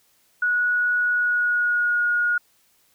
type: tone with pitch glide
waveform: sine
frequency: 1462 to 1439.4 Hz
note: F#6 to F#6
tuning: -21 to -48 cents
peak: -18 dBFS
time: 0.42-2.38 s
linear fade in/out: 5 ms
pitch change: -27 cents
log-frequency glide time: 1.08-2.03 s
effects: white hiss -62 dBFS RMS until 2.94 s